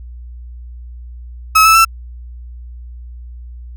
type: tone with pitch steps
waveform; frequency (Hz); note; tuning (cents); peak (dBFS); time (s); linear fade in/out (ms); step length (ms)
35% pulse; 1287 / 1310.3 / 1333.9; E6 / E6 / E6; -42 / -11 / +20; -4; 1.55-1.85; 10; 100
effects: added 60 Hz sine -29 dBFS peak until 3.76 s